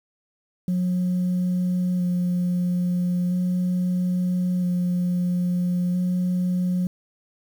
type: tone with vibrato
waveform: sine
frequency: 179.4 Hz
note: F3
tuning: 47 cents sharp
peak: -18 dBFS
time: 0.68-6.87 s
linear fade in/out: 2 ms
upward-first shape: square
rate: 0.38 Hz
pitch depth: 12 cents each way
effects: tanh soft clip ceiling -18 dBFS + 8-bit